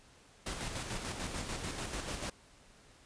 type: noise with tremolo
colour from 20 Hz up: pink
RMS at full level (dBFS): -38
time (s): 0.46-2.3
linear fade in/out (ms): 5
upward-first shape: square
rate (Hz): 6.8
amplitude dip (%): 40
effects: pink hiss -61 dBFS RMS until 3.05 s + resampled to 22050 Hz